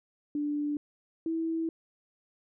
sine tone pair in turn, 293.7 / 326.4 Hz, D4 / E4, 0 / -17 cents, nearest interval major second, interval 183 cents, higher second, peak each -28 dBFS, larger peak neither, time 0.35-0.77 / 1.26-1.69 s, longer second, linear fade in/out 2 ms, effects none

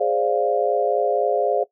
sine chord, D half-diminished seventh, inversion second, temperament equal, 415.3 / 523.3 / 587.3 / 698.5 Hz, Ab4 / C5 / D5 / F5, 0 / 0 / 0 / 0 cents, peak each -23 dBFS, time 0-1.64 s, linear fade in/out 10 ms, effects noise-tail reverb RT60 0.1 s tail -18 dB re dry

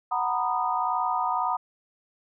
sine chord, B major seventh, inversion second, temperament just, 740.8 / 926 / 987.8 / 1234.7 Hz, F#5 / A#5 / B5 / D#6, +2 / -12 / 0 / -14 cents, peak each -29 dBFS, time 0.11-1.57 s, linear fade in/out 10 ms, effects none

